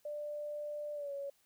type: tone with pitch glide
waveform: sine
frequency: 592 to 560.1 Hz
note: D5 to C#5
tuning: +14 to +18 cents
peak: -38 dBFS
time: 0.05-1.3 s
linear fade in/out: 5 ms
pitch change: -96 cents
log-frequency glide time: 0.94-1.12 s
effects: white hiss -72 dBFS RMS until 1.45 s